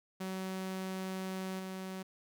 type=tone with level steps; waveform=sawtooth; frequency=188.5 Hz; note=F#3; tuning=32 cents sharp; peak=-33 / -36 dBFS; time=0.2-2.03 s; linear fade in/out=10 ms; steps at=1.59 s; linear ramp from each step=5 ms; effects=none